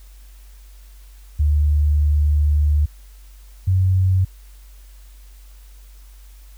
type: tone pair in turn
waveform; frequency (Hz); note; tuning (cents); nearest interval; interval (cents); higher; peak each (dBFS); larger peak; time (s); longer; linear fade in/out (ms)
sine; 74.2 / 93.49; D2 / F#2; +18 / +18; major third; 400; second; -13; neither; 1.39-2.86 / 3.67-4.25; first; 10
effects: added 48 Hz sine -40 dBFS peak until 6.57 s + white hiss -54 dBFS RMS until 6.57 s